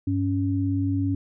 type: tone pair together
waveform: sine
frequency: 98.77 / 278.4 Hz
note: G2 / C#4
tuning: +14 / +8 cents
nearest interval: octave + tritone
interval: 1794 cents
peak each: -24 dBFS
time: 0.07-1.15 s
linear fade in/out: 5 ms
effects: none